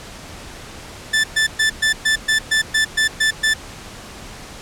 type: tone bursts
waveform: sawtooth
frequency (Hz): 1760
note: A6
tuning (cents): 0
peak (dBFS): -10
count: 11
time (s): 1.13-3.54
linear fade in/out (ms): 10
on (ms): 110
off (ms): 120
effects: pink hiss -36 dBFS RMS until 4.61 s + low-pass 9000 Hz 12 dB/octave